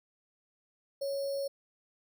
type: tone with sample-and-hold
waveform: sine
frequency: 554.4 Hz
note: C#5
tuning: in tune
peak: -31 dBFS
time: 1.01-1.48 s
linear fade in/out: 10 ms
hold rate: 4900 Hz
effects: none